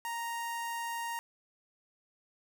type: tone with notch filter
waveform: sawtooth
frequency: 932.3 Hz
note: A#5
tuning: in tune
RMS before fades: -37 dBFS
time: 0.05-1.19 s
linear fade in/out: 0 ms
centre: 4100 Hz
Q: 1.7
effects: none